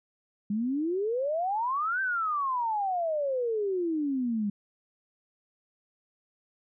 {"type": "exponential two-way sweep", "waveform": "sine", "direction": "up then down", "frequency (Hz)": [199.3, 1576, 199.3], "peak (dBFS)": -26, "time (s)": [0.5, 4.5], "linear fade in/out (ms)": 5, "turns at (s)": 2.01, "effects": []}